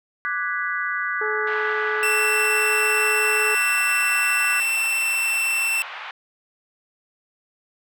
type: chord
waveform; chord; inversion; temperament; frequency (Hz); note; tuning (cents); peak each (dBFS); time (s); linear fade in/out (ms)
sine; G# half-diminished seventh; second; equal; 1174.7 / 1480 / 1661.2 / 1975.5; D6 / F#6 / G#6 / B6; 0 / 0 / 0 / 0; -29 / -26 / -29 / -29; 0.25-4.6; 0
type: harmonic tone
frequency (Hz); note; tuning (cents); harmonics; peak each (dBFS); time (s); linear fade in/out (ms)
428.7; A4; -45; 1 / 2 / 3 / 4; -26 / -34 / -36 / -37; 1.21-3.55; 5
type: band-pass noise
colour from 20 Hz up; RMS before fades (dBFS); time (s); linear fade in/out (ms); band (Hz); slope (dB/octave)
pink; -35; 1.47-6.11; 2; 850 to 3000; 24
type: tone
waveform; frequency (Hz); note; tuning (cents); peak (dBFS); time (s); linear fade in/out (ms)
45% pulse; 2682; E7; +29; -20; 2.03-5.82; 0
effects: none